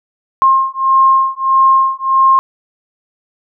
sine beating tone pair, 1065 / 1066.6 Hz, C6 / C6, +30 / +33 cents, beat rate 1.6 Hz, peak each -11 dBFS, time 0.42-2.39 s, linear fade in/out 0 ms, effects none

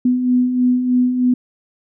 sine beating tone pair, 246.9 / 250.1 Hz, B3 / B3, 0 / +22 cents, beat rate 3.2 Hz, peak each -22 / -13 dBFS, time 0.05-1.34 s, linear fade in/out 5 ms, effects none

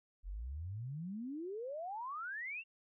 sine exponential sweep, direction up, 41.97 to 2806 Hz, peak -40 dBFS, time 0.23-2.64 s, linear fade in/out 50 ms, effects none

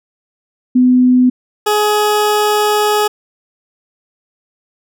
sine / 20% pulse tone pair in turn, 251.5 / 420.3 Hz, B3 / G#4, +32 / +21 cents, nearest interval major sixth, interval 889 cents, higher second, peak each -6 dBFS, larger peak neither, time 0.75-1.3 / 1.66-3.08 s, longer second, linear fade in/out 10 ms, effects none

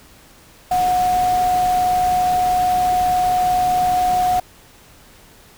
sine tone in noise, 729 Hz, F#5, 26 cents flat, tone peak -14 dBFS, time 0.71-4.4 s, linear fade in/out 5 ms, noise pink, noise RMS -30 dBFS, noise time 0.71-4.4 s, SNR +13 dB, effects pink hiss -47 dBFS RMS until 5.57 s

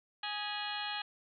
harmonic tone with a mistuned harmonic, 415.3 Hz, G#4, in tune, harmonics 2 / 3 / 4 / 5 / 6 / 7 / 8 / 9 / 10, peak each -41 / -47 / -43 / -49 / -45 / -44 / -43 / -53 / -45 dBFS, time 0.23-1.02 s, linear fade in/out 5 ms, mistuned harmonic 5, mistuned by -120 cents, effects none

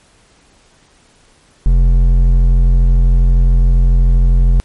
triangle tone with hard clipping, 43.65 Hz, F1, in tune, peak -8 dBFS, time 1.66-4.6 s, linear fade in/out 0 ms, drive 11 dB, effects pink hiss -50 dBFS RMS until 4.64 s + MP3 48 kbps

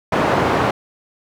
white band-pass noise, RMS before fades -17 dBFS, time 0.12-0.71 s, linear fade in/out 5 ms, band 110 to 940 Hz, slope 12 dB/octave, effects none

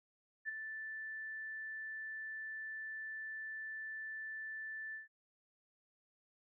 sine tone with ADSR envelope, 1760 Hz, A6, in tune, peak -35 dBFS, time 0.45-5.08 s, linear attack 38 ms, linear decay 12 ms, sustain -7 dB, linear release 140 ms, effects none

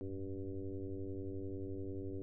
sine tone with frequency modulation, 189.3 Hz, F#3, 40 cents sharp, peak -39 dBFS, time 0.01-2.22 s, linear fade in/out 0 ms, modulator 97.5 Hz, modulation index 2.6, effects none

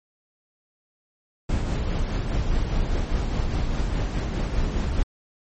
brown noise with tremolo, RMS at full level -22 dBFS, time 1.49-5.03 s, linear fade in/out 5 ms, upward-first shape triangle, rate 4.9 Hz, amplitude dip 40%, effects MP3 32 kbps

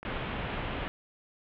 click train, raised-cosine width 0.5 ms, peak -27 dBFS, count 4, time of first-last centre 0.03-0.579 s, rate 5.46 Hz
pink low-pass noise, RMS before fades -35 dBFS, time 0.05-0.88 s, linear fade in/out 0 ms, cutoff 3300 Hz, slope 48 dB/octave
effects none

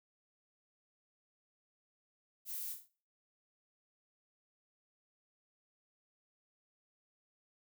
violet noise with echo, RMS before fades -43 dBFS, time 2.45-2.76 s, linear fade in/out 50 ms, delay 27 ms, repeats 5, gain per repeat -5 dB, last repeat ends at 2.895 s, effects noise-tail reverb RT60 0.4 s tail -19 dB re dry

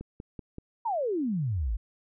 click train, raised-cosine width 3 ms, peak -26 dBFS, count 4, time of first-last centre 0.01-0.584 s, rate 5.23 Hz
sine exponential sweep, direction down, 968 to 46.56 Hz, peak -26 dBFS, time 0.85-1.77 s, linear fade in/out 10 ms
effects none

